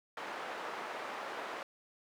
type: band-pass noise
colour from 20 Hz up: white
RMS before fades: -42 dBFS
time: 0.17-1.63 s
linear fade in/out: 2 ms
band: 440 to 1300 Hz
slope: 12 dB/octave
effects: none